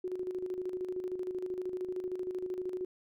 sine tone with tremolo, 366.7 Hz, F#4, 15 cents flat, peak -32 dBFS, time 0.04-2.85 s, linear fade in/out 5 ms, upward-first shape square, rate 13 Hz, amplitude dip 55%, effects none

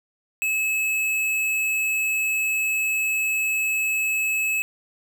sine tone with hard clipping, 2590 Hz, E7, 31 cents flat, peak -22 dBFS, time 0.42-4.62 s, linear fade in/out 0 ms, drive 15 dB, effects none

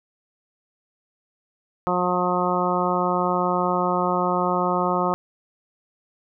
harmonic tone, 179.5 Hz, F3, 48 cents sharp, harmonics 1 / 2 / 3 / 4 / 5 / 6 / 7, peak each -27 / -27 / -27 / -27 / -27 / -27 / -27 dBFS, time 1.87-5.14 s, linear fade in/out 0 ms, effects none

